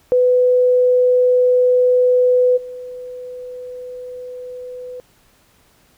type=tone with level steps; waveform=sine; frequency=499.3 Hz; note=B4; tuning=19 cents sharp; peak=-10 / -28 dBFS; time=0.12-5 s; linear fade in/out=0 ms; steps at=2.56 s; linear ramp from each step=20 ms; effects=pink hiss -55 dBFS RMS until 5.97 s